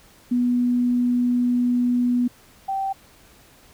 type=tone pair in turn; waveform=sine; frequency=244.9 / 777.5 Hz; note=B3 / G5; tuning=-14 / -14 cents; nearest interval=octave + minor sixth; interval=2000 cents; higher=second; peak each=-17 / -22 dBFS; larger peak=first; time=0.31-2.28 / 2.68-2.93 s; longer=first; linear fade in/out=10 ms; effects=pink hiss -52 dBFS RMS until 3.73 s